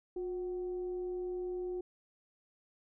sine tone with frequency modulation, 360 Hz, F#4, 47 cents flat, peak -35 dBFS, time 0.16-1.81 s, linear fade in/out 5 ms, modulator 395 Hz, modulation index 0.22, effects none

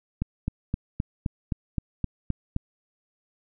click train, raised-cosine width 5 ms, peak -13 dBFS, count 10, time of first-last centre 0.22-2.564 s, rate 3.84 Hz, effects none

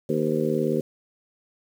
harmonic tone with a mistuned harmonic, 77.78 Hz, D#2, in tune, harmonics 2 / 3 / 4 / 5 / 6 / 7, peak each -29 / -27 / -30 / -26 / -29 / -30 dBFS, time 0.09-0.81 s, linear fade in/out 5 ms, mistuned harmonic 7, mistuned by -72 cents, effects 8-bit

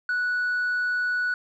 triangle tone with tanh clipping, 1475 Hz, F#6, 6 cents flat, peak -23 dBFS, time 0.09-1.34 s, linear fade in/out 2 ms, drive 6 dB, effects none

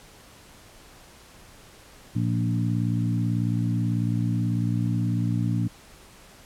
harmonic tone with a mistuned harmonic, 58.27 Hz, A#1, in tune, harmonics 2 / 3 / 4 / 5, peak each -24 / -28 / -30 / -32 dBFS, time 2.15-5.68 s, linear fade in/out 10 ms, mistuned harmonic 2, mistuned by -23 cents, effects pink hiss -50 dBFS RMS until 6.45 s + low-pass 12000 Hz 12 dB/octave

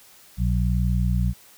harmonic tone, 60.5 Hz, B1, 35 cents flat, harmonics 1 / 2 / 3, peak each -21 / -24 / -26 dBFS, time 0.37-1.34 s, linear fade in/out 50 ms, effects white hiss -51 dBFS RMS until 1.57 s

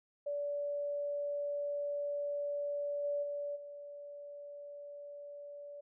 sine tone with level steps, 577 Hz, D5, 31 cents flat, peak -34 / -32 / -36 / -45 dBFS, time 0.26-5.81 s, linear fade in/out 10 ms, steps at 3.03 / 3.22 / 3.55 s, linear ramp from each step 20 ms, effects none

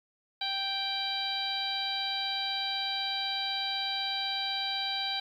harmonic tone, 784 Hz, G5, in tune, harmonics 1 / 2 / 3 / 4 / 5 / 6, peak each -37 / -41 / -41 / -37 / -33 / -40 dBFS, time 0.41-5.2 s, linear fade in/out 5 ms, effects 10-bit

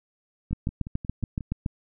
two click trains, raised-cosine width 5 ms, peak -23 / -14 dBFS, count 6 / 9, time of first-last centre 0.51-1.408 / 0.53-1.662 s, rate 5.57 / 7.07 Hz, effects none

